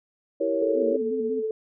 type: chord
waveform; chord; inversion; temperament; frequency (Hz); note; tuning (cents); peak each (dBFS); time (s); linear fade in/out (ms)
sine; E diminished seventh; none; equal; 329.6 / 392 / 466.2 / 554.4; E4 / G4 / Bb4 / Db5; 0 / 0 / 0 / 0; -28 / -31 / -28 / -25; 0.4-0.97; 10
type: tone with tremolo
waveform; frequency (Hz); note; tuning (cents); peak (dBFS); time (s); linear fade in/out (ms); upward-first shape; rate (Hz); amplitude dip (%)
sine; 438.1; A4; -7; -23; 0.62-1.51; 2; sine; 16; 35
type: tone with vibrato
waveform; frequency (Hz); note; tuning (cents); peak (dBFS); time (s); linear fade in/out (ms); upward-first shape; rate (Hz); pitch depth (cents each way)
sine; 246.9; B3; 0; -30; 0.73-1.43; 50; square; 5.3; 88
effects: none